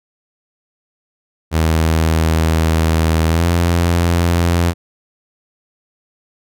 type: tone with pitch glide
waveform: sawtooth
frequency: 80.5 to 85.78 Hz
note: E2 to F2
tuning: -41 to -31 cents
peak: -8 dBFS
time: 1.51-4.74 s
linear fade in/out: 50 ms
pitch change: +110 cents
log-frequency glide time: 3.27-3.47 s
effects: none